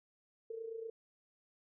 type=tone with amplitude modulation; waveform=sine; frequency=452 Hz; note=A4; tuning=47 cents sharp; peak=-38 dBFS; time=0.5-0.9 s; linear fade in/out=5 ms; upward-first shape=sine; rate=28.4 Hz; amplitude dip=65%; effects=none